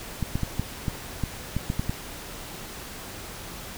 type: clicks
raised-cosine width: 5 ms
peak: -13 dBFS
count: 10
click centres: 0.227 / 0.355 / 0.433 / 0.596 / 0.882 / 1.237 / 1.566 / 1.701 / 1.795 / 1.895 s
effects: pink hiss -39 dBFS RMS until 3.77 s